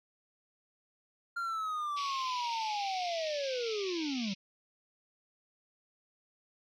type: linear sweep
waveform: triangle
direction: down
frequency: 1400 to 185 Hz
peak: -31 dBFS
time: 1.36-4.34 s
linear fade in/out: 10 ms
type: band-pass noise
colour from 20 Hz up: pink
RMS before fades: -42 dBFS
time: 1.96-4.35 s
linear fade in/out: 20 ms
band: 2200 to 5800 Hz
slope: 96 dB/octave
effects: none